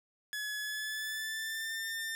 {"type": "tone with pitch glide", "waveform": "sawtooth", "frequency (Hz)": [1700, 1799], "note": ["G#6", "A6"], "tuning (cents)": [40, 38], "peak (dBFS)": -32, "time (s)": [0.33, 2.15], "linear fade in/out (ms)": 0, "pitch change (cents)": 98, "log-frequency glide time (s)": [0.59, 1.76], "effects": []}